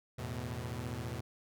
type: chord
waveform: sawtooth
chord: E suspended fourth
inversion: none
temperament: equal with one note detuned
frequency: 82.41 / 110 / 124.69 Hz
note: E2 / A2 / B2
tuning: 0 / 0 / +17 cents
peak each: -40 / -38 / -37 dBFS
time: 0.18-1.21 s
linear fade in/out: 10 ms
effects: none